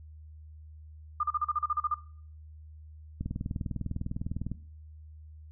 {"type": "tone bursts", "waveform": "sine", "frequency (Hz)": 1209, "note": "D6", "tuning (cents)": 50, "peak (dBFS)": -25, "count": 11, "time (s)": [1.2, 1.943], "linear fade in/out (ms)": 5, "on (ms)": 33, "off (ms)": 38}
{"type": "click train", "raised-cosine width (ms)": 5, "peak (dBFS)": -21, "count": 27, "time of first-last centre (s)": [3.21, 4.517], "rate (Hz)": 19.9}
{"effects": ["noise-tail reverb RT60 0.5 s tail -17 dB re dry", "added 77 Hz sine -46 dBFS peak until 5.51 s"]}